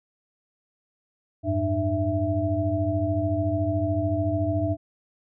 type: tone cluster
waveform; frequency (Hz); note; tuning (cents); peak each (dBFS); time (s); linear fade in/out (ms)
sine; 90 / 103.7 / 301 / 662; F#2 / G#2 / D4 / E5; -47 / -2 / +43 / +7; -28 / -28 / -27 / -27; 1.43-4.77; 50
effects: none